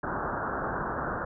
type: low-pass noise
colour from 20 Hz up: white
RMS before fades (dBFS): -32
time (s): 0.03-1.25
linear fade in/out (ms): 5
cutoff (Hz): 1600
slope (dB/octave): 96
effects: none